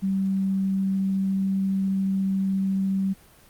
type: tone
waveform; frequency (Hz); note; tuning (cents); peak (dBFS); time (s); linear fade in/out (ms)
sine; 192.9; G3; -28; -21; 0.02-3.14; 20
effects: pink hiss -53 dBFS RMS until 3.49 s + Opus 24 kbps